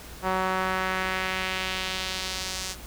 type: tone with band-pass filter sweep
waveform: sawtooth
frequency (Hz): 187.2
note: F#3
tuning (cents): +20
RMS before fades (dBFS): -29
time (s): 0.22-2.76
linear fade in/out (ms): 50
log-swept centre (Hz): 980 to 6400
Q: 1.3
effects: added 58 Hz sine -44 dBFS peak until 2.86 s + pink hiss -44 dBFS RMS until 2.86 s